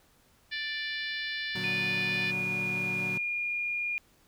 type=harmonic tone; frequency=587.3 Hz; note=D5; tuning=in tune; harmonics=3 / 4 / 5 / 6 / 7 / 8 / 9; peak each=-35 / -39 / -42 / -40 / -42 / -46 / -49 dBFS; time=0.51-2.32 s; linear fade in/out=20 ms
type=chord; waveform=30% pulse; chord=Bb augmented; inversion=none; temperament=equal; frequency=116.54 / 146.83 / 185 Hz; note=Bb2 / D3 / F#3; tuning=0 / 0 / 0 cents; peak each=-39 / -40 / -35 dBFS; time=1.55-3.18 s; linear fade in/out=5 ms
type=tone with pitch glide; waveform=sine; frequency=2453 to 2422 Hz; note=D#7 to D#7; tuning=-25 to -47 cents; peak=-29 dBFS; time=1.64-3.98 s; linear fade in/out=0 ms; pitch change=-22 cents; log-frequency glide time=1.8-3.24 s
effects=pink hiss -64 dBFS RMS until 4.27 s